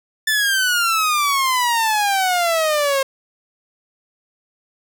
sawtooth exponential sweep, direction down, 1770 to 533 Hz, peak -12 dBFS, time 0.27-3.03 s, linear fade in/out 5 ms, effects none

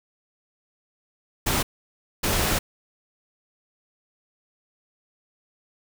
pink noise bursts at uneven times, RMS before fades -23 dBFS, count 2, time 1.46-1.63 / 2.23-2.59 s, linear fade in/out 10 ms, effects none

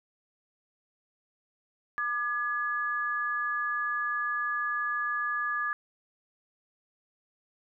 sine tone pair together, 1201 / 1692.6 Hz, D6 / G#6, +38 / +32 cents, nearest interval tritone, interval 594 cents, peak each -31 / -30 dBFS, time 1.98-5.73 s, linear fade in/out 0 ms, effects none

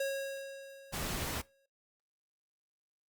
square tone with exponential decay, 547 Hz, C#5, 23 cents flat, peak -31 dBFS, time 0-1.66 s, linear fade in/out 5 ms, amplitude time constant 360 ms
pink noise, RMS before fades -37 dBFS, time 0.92-1.42 s, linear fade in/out 20 ms
effects noise-tail reverb RT60 0.2 s tail -19 dB re dry + Opus 32 kbps

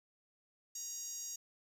10% pulse tone with high-pass filter, 947 Hz, A#5, 27 cents sharp, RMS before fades -44 dBFS, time 0.75-1.36 s, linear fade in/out 5 ms, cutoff 6700 Hz, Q 6.6, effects 12-bit

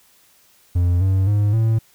triangle tone with pitch steps, 87.9 / 95.3 / 103.33 / 112.03 Hz, F2 / G2 / G#2 / A2, +12 / -48 / -8 / +32 cents, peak -12 dBFS, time 0.75-1.79 s, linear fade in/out 10 ms, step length 260 ms, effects white hiss -55 dBFS RMS until 1.94 s

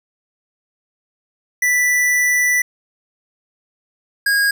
square tone pair in turn, 1975 / 1635.5 Hz, B6 / G#6, 0 / -27 cents, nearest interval minor third, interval 327 cents, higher first, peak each -14 dBFS, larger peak neither, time 1.62-2.62 / 4.26-4.51 s, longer first, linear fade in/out 5 ms, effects none

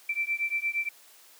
sine beating tone pair, 2335 / 2343.6 Hz, D7 / D7, -11 / -4 cents, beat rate 8.6 Hz, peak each -30 dBFS, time 0.09-0.89 s, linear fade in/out 5 ms, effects white hiss -55 dBFS RMS until 1.39 s + high-pass 400 Hz 12 dB/octave

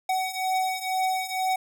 square beating tone pair, 750 / 752.1 Hz, F#5 / F#5, +23 / +28 cents, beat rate 2.1 Hz, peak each -30 / -27 dBFS, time 0.09-1.56 s, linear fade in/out 5 ms, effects none

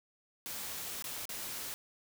white noise with dropouts, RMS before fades -41 dBFS, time 0.46-1.74 s, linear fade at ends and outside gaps 0 ms, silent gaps 1.024-1.042 / 1.254-1.292 s, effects none

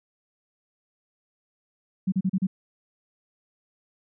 sine tone bursts, 188.8 Hz, F#3, 35 cents sharp, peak -20 dBFS, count 5, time 2.07-2.47 s, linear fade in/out 10 ms, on 52 ms, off 35 ms, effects none

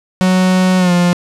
45% pulse tone with pitch glide, 185 to 176.03 Hz, F#3 to F3, 0 to +14 cents, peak -9 dBFS, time 0.21-1.13 s, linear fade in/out 0 ms, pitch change -86 cents, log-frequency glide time 0.78-0.92 s, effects low-pass 9000 Hz 12 dB/octave

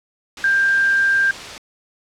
sine tone in noise, 1589 Hz, G6, 23 cents sharp, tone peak -13 dBFS, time 0.44-1.31 s, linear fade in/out 2 ms, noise white, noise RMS -31 dBFS, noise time 0.37-1.58 s, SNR +15 dB, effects low-pass 5000 Hz 12 dB/octave

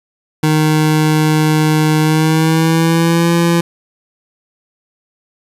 25% pulse tone with pitch glide, 154.8 to 169.79 Hz, D#3 to F3, -9 to -49 cents, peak -6 dBFS, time 0.43-3.61 s, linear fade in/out 5 ms, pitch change +160 cents, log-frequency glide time 2-3.32 s, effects resampled to 32000 Hz + 8-bit

